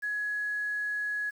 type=tone with quantisation; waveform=sine; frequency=1680 Hz; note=G#6; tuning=19 cents sharp; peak=-29 dBFS; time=0.02-1.31 s; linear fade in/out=20 ms; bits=9; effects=none